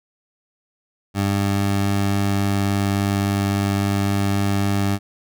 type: tone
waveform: 20% pulse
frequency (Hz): 99.6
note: G2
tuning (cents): +28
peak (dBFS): -13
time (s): 1.14-4.99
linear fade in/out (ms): 50
effects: none